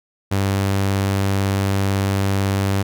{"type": "tone", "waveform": "sawtooth", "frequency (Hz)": 98, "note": "G2", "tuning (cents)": 0, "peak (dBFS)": -13, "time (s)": [0.31, 2.83], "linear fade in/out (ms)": 10, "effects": []}